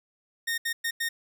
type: tone bursts at uneven times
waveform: sawtooth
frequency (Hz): 1843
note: A#6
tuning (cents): -20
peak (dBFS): -23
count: 4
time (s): 0.47-0.58 / 0.65-0.73 / 0.84-0.91 / 1-1.09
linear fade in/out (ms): 10
effects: none